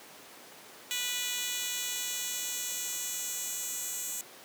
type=tone with high-pass filter sweep; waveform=10% pulse; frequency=491.4 Hz; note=B4; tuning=9 cents flat; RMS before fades=-35 dBFS; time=0.91-4.21 s; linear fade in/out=0 ms; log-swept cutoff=3600 to 7400 Hz; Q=1.3; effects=pink hiss -50 dBFS RMS until 4.44 s + high-pass 300 Hz 12 dB/octave